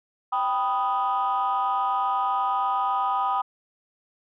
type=chord; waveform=sine; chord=G augmented; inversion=none; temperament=equal; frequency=784 / 987.8 / 1244.5 Hz; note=G5 / B5 / D#6; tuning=0 / 0 / 0 cents; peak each=-25 dBFS; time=0.32-3.42 s; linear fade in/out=10 ms; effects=tanh soft clip ceiling -16 dBFS